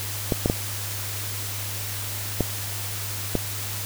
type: clicks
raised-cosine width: 2 ms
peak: -7 dBFS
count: 5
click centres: 0.322 / 0.459 / 0.499 / 2.407 / 3.353 s
effects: added 101 Hz sine -33 dBFS peak until 3.85 s + white hiss -32 dBFS RMS until 3.85 s